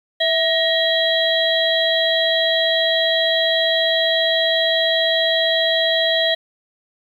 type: harmonic tone with a mistuned harmonic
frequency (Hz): 655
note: E5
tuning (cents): -11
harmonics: 1 / 3 / 5 / 6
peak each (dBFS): -19 / -22 / -20 / -22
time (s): 0.2-6.35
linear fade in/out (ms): 10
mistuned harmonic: 3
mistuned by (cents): -70
effects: 8-bit